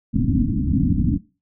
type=low-pass noise; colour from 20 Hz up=white; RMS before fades=-19 dBFS; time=0.13-1.18 s; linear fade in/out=20 ms; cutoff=290 Hz; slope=96 dB/octave; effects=noise-tail reverb RT60 0.3 s tail -20 dB re dry